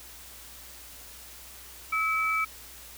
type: tone pair together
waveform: sine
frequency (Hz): 1293.1 / 2304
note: E6 / D7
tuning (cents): -34 / -34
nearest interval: minor seventh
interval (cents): 1000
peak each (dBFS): -27 / -27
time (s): 1.92-2.45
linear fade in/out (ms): 10
effects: added 60 Hz sine -54 dBFS peak until 2.97 s + white hiss -47 dBFS RMS until 2.97 s